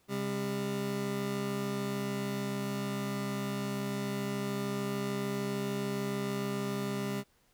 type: tone pair together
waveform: 25% pulse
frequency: 133.6 / 200.3 Hz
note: C3 / G3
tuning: +36 / +38 cents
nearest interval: perfect fifth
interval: 702 cents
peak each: -34 / -30 dBFS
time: 0.08-7.24 s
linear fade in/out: 50 ms
effects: pink hiss -69 dBFS RMS until 7.53 s